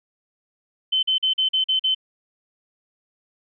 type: tone bursts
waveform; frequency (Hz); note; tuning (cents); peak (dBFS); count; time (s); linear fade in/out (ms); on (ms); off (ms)
sine; 3065; G7; -40; -17; 7; 0.92-1.948; 10; 110; 43
effects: none